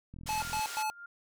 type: click train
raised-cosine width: 5 ms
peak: -34 dBFS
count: 20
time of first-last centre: 0.14-0.593 s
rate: 41.9 Hz
type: band-pass noise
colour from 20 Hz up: white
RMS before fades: -42 dBFS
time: 0.26-0.83 s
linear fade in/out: 10 ms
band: 580 to 8100 Hz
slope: 12 dB/octave
type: tone bursts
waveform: square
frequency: 862 Hz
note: A5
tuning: 36 cents flat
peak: -31 dBFS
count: 3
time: 0.29-0.9 s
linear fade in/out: 0 ms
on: 130 ms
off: 110 ms
type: tone with tremolo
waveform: sine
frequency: 1401 Hz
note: F6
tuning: 5 cents sharp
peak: -39 dBFS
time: 0.4-1.06 s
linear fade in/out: 5 ms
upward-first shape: triangle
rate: 3.2 Hz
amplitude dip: 80%
effects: none